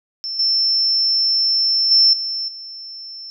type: tone with level steps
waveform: sine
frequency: 5350 Hz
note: E8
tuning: 25 cents sharp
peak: -23 / -14 / -9 / -21 / -31 dBFS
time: 0.24-3.3 s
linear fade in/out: 0 ms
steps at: 0.39 / 1.91 / 2.13 / 2.48 s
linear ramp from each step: 5 ms
effects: none